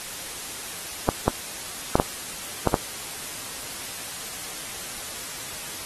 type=clicks; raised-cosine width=1 ms; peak=-4 dBFS; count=6; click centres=1.089 / 1.28 / 1.955 / 1.999 / 2.673 / 2.742 s; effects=white hiss -35 dBFS RMS until 5.85 s + AAC 32 kbps